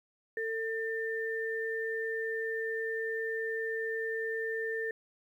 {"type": "tone pair together", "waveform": "sine", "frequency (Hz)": [448.7, 1794.8], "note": ["A4", "A6"], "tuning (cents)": [34, 34], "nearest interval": "2 octaves", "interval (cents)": 2400, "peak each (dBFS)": [-34, -35], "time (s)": [0.37, 4.91], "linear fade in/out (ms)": 2, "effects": ["11-bit"]}